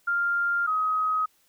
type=tone pair in turn; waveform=sine; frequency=1396.9 / 1263.7 Hz; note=F6 / D#6; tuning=0 / +26 cents; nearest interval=major second; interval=174 cents; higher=first; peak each=-22 dBFS; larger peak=neither; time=0.07-0.67 / 0.67-1.26 s; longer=first; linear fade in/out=10 ms; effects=white hiss -65 dBFS RMS until 1.48 s